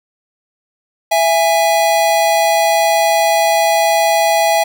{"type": "tone pair together", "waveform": "square", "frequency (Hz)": [664.1, 825], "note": ["E5", "G#5"], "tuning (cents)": [13, -12], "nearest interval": "major third", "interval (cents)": 375, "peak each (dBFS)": -14, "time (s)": [1.11, 4.64], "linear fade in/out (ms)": 10, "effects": ["8-bit"]}